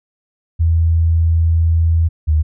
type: tone pair in turn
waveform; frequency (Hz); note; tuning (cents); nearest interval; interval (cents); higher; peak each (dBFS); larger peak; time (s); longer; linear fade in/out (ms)
sine; 82.41 / 77.21; E2 / D#2; 0 / -13; minor second; 113; first; -10; neither; 0.59-2.09 / 2.27-2.43; first; 20
effects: none